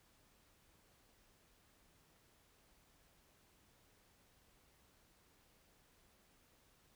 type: silence
effects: pink hiss -71 dBFS RMS until 6.95 s